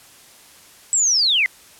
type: linear sweep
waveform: sine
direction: down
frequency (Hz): 7902 to 1961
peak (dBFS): -14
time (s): 0.93-1.46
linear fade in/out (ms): 0
effects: white hiss -47 dBFS RMS until 1.79 s + low-pass 12000 Hz 12 dB/octave